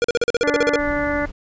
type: tone bursts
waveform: square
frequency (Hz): 476.2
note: A#4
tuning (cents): +37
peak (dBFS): -15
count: 12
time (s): 0.02-0.758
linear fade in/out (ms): 0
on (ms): 23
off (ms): 42
type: harmonic tone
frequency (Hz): 291.3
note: D4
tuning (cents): -14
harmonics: 1 / 2 / 3 / 4 / 5 / 6 / 7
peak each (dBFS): -24 / -23 / -31 / -31 / -28 / -29 / -30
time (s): 0.43-1.26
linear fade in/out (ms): 10
type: noise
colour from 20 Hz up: brown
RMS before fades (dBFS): -32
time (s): 0.78-1.32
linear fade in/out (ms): 20
effects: resampled to 16000 Hz